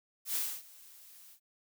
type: noise with ADSR envelope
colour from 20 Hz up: blue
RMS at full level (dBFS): -32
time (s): 0.25-1.4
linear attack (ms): 100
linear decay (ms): 270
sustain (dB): -23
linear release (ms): 88
effects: none